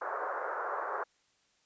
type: band-pass noise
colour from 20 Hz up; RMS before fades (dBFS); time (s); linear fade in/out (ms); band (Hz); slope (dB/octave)
white; -36; 0.01-1.04; 10; 410 to 1500; 48
effects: white hiss -71 dBFS RMS until 1.65 s + resampled to 16000 Hz